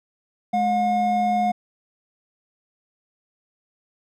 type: tone pair together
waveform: triangle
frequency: 211.2 / 719 Hz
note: G#3 / F#5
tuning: +29 / -50 cents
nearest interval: octave + major sixth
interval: 2121 cents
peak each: -23 / -17 dBFS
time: 0.53-1.52 s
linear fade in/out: 10 ms
effects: none